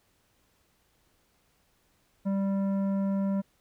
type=tone with tanh clipping; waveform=triangle; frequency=196 Hz; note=G3; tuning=in tune; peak=-27 dBFS; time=2.25-3.42 s; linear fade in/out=20 ms; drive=15 dB; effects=pink hiss -69 dBFS RMS until 3.6 s